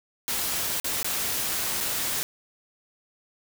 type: noise with dropouts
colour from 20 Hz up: white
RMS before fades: -28 dBFS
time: 0.28-2.23 s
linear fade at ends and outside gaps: 0 ms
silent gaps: 0.8-0.844 / 1.029-1.045 / 1.804-1.808 s
effects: none